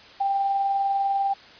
sine tone with tremolo, 790 Hz, G5, 13 cents sharp, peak -19 dBFS, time 0.2-1.34 s, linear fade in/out 10 ms, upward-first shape triangle, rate 20 Hz, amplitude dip 35%, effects white hiss -47 dBFS RMS until 1.59 s + resampled to 11025 Hz

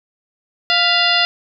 harmonic tone with a mistuned harmonic, 698.5 Hz, F5, in tune, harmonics 1 / 2 / 3 / 4 / 5 / 6 / 7, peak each -21 / -20 / -22 / -18 / -20 / -21 / -20 dBFS, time 0.7-1.25 s, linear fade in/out 0 ms, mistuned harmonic 3, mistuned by -93 cents, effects none

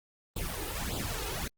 pink noise with flanger, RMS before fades -35 dBFS, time 0.36-1.48 s, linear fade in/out 5 ms, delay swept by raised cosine 0.25 to 2.45 ms, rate 1.7 Hz, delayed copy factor +0.9, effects Opus 24 kbps

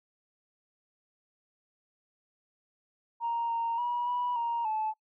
sine tone with pitch steps, 933 / 925 / 965 / 978 / 936 / 868 Hz, A#5 / A#5 / B5 / B5 / A#5 / A5, +1 / -14 / -40 / -17 / +7 / -24 cents, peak -27 dBFS, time 3.2-4.94 s, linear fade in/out 50 ms, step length 290 ms, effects noise-tail reverb RT60 0.1 s tail -26 dB re dry + tanh soft clip ceiling -24 dBFS

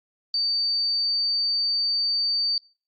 sine tone, 4600 Hz, D8, 37 cents flat, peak -21 dBFS, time 0.34-2.58 s, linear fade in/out 2 ms, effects noise-tail reverb RT60 0.4 s tail -24 dB re dry + Opus 32 kbps

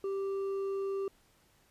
sine tone with hard clipping, 391.4 Hz, G4, 3 cents flat, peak -33 dBFS, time 0.04-1.08 s, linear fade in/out 2 ms, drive 4 dB, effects pink hiss -67 dBFS RMS until 1.7 s + resampled to 32000 Hz

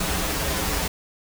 pink noise with comb filter, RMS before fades -25 dBFS, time 0-0.88 s, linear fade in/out 5 ms, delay 8.4 ms, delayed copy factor -0.8, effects none

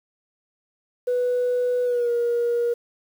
sine tone with pitch glide, 493.9 to 474.6 Hz, B4 to A#4, 0 to +31 cents, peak -18 dBFS, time 1.07-2.74 s, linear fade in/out 10 ms, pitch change -69 cents, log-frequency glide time 1.84-2.1 s, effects tanh soft clip ceiling -16 dBFS + 8-bit

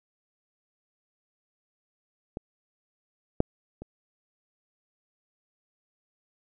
clicks, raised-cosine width 2 ms, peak -20 / -7 / -26 dBFS, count 3, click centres 2.371 / 3.404 / 3.82 s, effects none

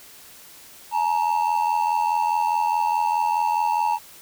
triangle ring-modulated tone, 896 Hz, A5, 31 cents sharp, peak -14 dBFS, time 0.91-3.99 s, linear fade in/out 50 ms, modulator 42.4 Hz, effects white hiss -46 dBFS RMS until 4.21 s

